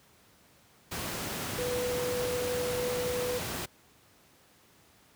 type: tone in noise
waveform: sine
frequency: 493.9 Hz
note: B4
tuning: in tune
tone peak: -30 dBFS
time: 1.58-3.39 s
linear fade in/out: 10 ms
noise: pink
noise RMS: -35 dBFS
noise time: 0.91-3.66 s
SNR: +2 dB
effects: pink hiss -61 dBFS RMS until 5.15 s + high-pass 80 Hz 12 dB/octave